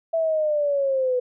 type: linear sweep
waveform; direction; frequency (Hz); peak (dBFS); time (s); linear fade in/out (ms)
sine; down; 662 to 493.9; -19; 0.13-1.2; 10
effects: none